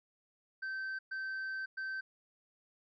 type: tone bursts at uneven times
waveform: triangle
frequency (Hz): 1549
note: G6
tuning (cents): -21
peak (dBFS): -35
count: 3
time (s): 0.62-0.99 / 1.11-1.66 / 1.77-2.01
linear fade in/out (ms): 10
effects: resampled to 16000 Hz